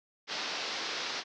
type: low-pass noise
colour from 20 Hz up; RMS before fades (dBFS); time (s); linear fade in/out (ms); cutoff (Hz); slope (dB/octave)
white; -36; 0.27-1.24; 50; 5500; 48
effects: high-pass 300 Hz 12 dB/octave